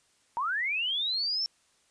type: linear sweep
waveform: sine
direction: up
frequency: 898 to 5470 Hz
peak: -27 dBFS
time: 0.37-1.46 s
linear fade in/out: 0 ms
effects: white hiss -67 dBFS RMS until 1.9 s + resampled to 22050 Hz